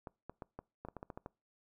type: clicks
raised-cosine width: 1 ms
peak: -30 dBFS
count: 11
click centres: 0.072 / 0.296 / 0.422 / 0.59 / 0.85 / 0.886 / 0.967 / 1.029 / 1.102 / 1.175 / 1.261 s
effects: noise-tail reverb RT60 0.3 s tail -25 dB re dry